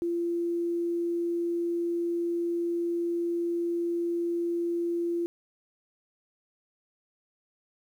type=tone; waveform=sine; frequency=342.5 Hz; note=F4; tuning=34 cents flat; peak=-26 dBFS; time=0.02-5.26 s; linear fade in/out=0 ms; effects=10-bit